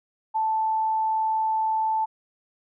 sine tone, 879 Hz, A5, 2 cents flat, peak -21 dBFS, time 0.34-2.06 s, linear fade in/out 20 ms, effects none

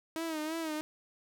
sawtooth tone with vibrato, 317.4 Hz, D#4, 35 cents sharp, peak -30 dBFS, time 0.16-0.81 s, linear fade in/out 0 ms, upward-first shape sine, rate 3 Hz, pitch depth 72 cents each way, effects none

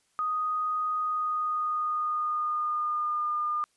sine tone with pitch glide, 1244.5 to 1210.5 Hz, D#6 to D#6, 0 to -48 cents, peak -26 dBFS, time 0.19-3.64 s, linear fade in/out 0 ms, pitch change -48 cents, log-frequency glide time 0.98-3.32 s, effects white hiss -70 dBFS RMS until 3.76 s + resampled to 24000 Hz

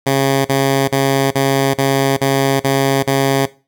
10% pulse tone bursts, 136.4 Hz, C#3, 28 cents flat, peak -4 dBFS, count 8, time 0.06-3.46 s, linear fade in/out 10 ms, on 390 ms, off 40 ms, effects noise-tail reverb RT60 0.3 s tail -18 dB re dry

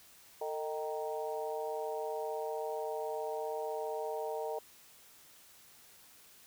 harmonic tone with a mistuned harmonic, 155.56 Hz, D#3, in tune, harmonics 3 / 4 / 5 / 6, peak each -38 / -40 / -42 / -44 dBFS, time 0.41-4.59 s, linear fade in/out 5 ms, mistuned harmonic 3, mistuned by -62 cents, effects white hiss -59 dBFS RMS until 6.46 s

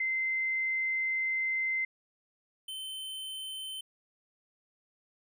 sine / square tone pair in turn, 2073 / 3077 Hz, C7 / G7, -17 / -33 cents, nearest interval perfect fifth, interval 684 cents, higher second, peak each -28 / -38 dBFS, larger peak first, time 0-1.85 / 2.68-3.81 s, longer first, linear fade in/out 5 ms, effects none

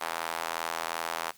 square tone with high-pass filter, 41.36 Hz, E1, 7 cents sharp, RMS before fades -34 dBFS, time 0-1.32 s, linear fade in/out 20 ms, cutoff 880 Hz, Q 1.5, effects white hiss -57 dBFS RMS until 1.37 s + Opus 32 kbps

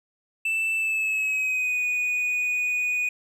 triangle tone with pitch glide, 2650 to 2473 Hz, E7 to D#7, +9 to -11 cents, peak -21 dBFS, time 0.45-3.09 s, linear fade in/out 5 ms, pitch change -120 cents, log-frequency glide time 0.76-1.82 s, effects none

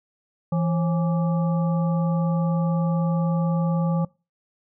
harmonic tone with a mistuned harmonic, 166.7 Hz, E3, 20 cents sharp, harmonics 1 / 3 / 5 / 7, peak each -20 / -30 / -34 / -37 dBFS, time 0.52-4.05 s, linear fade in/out 5 ms, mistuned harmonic 3, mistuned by +130 cents, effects noise-tail reverb RT60 0.3 s tail -24 dB re dry

